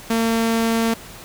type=tone; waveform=sawtooth; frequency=227.4 Hz; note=A#3; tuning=43 cents flat; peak=-13 dBFS; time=0.1-0.94 s; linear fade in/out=5 ms; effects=pink hiss -39 dBFS RMS until 1.24 s